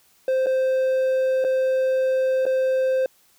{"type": "tone with dropouts", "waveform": "triangle", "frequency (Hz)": 522, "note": "C5", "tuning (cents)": -4, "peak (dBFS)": -16, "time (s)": [0.28, 3.06], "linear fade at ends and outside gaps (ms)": 2, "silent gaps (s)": [[0.461, 0.467], [1.442, 1.447], [2.455, 2.464]], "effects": ["white hiss -59 dBFS RMS until 3.38 s"]}